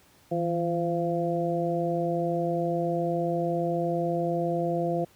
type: harmonic tone with a mistuned harmonic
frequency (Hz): 171.7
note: F3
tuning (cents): -29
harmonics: 1 / 2 / 3 / 4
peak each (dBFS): -30 / -30 / -30 / -30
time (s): 0.31-5.05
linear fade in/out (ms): 10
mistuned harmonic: 1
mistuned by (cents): -62
effects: pink hiss -59 dBFS RMS until 5.15 s + high-pass 60 Hz 12 dB/octave